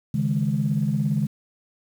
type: chord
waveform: sine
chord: C# suspended second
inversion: none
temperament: just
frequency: 138.59 / 155.92 / 207.9 Hz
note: C#3 / D#3 / G#3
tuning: 0 / +4 / +2 cents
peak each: -24 dBFS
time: 0.14-1.27 s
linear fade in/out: 5 ms
effects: tanh soft clip ceiling -11 dBFS + 8-bit